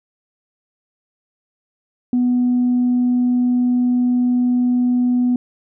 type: tone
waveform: sine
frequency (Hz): 246.9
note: B3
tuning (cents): 0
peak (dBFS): -12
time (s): 2.13-5.36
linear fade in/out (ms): 2
effects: tanh soft clip ceiling -10 dBFS